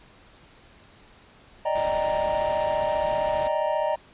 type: chord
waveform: triangle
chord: Eb major seventh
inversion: third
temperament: equal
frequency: 587.3 / 622.3 / 784 / 932.3 Hz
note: D5 / Eb5 / G5 / Bb5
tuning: 0 / 0 / 0 / 0 cents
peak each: -26 / -24 / -30 / -26 dBFS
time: 1.65-3.96 s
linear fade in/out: 10 ms
type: noise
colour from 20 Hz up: pink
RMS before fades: -38 dBFS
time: 1.75-3.48 s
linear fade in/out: 5 ms
effects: pink hiss -53 dBFS RMS until 4.13 s + resampled to 8000 Hz